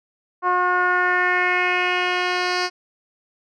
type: tone with low-pass filter sweep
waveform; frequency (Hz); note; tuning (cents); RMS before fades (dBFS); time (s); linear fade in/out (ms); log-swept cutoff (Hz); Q
10% pulse; 360.6; F#4; -45; -20; 0.42-2.7; 50; 1100 to 4700; 3.2
effects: none